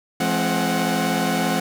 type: tone cluster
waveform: sawtooth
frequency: 170.8 / 212.6 / 264.7 / 739 Hz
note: F3 / G#3 / C4 / F#5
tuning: -38 / +41 / +20 / -2 cents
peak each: -21 dBFS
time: 0.2-1.6 s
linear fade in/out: 5 ms
effects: none